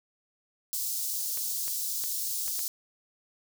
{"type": "high-pass noise", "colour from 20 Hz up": "white", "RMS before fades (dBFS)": -32, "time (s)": [0.73, 2.68], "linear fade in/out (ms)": 0, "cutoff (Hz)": 4700, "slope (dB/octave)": 24}
{"type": "clicks", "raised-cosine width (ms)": 0.2, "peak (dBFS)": -24, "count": 5, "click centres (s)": [1.374, 1.68, 2.039, 2.48, 2.592]}
{"effects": []}